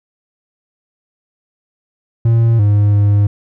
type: tone with pitch steps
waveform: triangle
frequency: 115.3 / 103 / 102.3 Hz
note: A#2 / G#2 / G#2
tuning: -19 / -14 / -26 cents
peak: -6 dBFS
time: 2.25-3.27 s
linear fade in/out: 5 ms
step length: 340 ms
effects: none